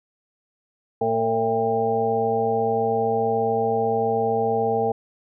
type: harmonic tone with a mistuned harmonic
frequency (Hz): 113.6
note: A#2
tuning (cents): -44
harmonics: 1 / 2 / 4 / 5 / 6 / 7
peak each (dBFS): -33 / -30 / -22 / -34 / -28 / -24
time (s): 1.01-4.92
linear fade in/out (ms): 5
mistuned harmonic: 6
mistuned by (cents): -39
effects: none